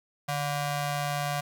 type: ring-modulated tone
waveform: sawtooth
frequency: 433.6 Hz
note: A4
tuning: 25 cents flat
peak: -21 dBFS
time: 0.28-1.41 s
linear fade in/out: 10 ms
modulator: 286 Hz
effects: none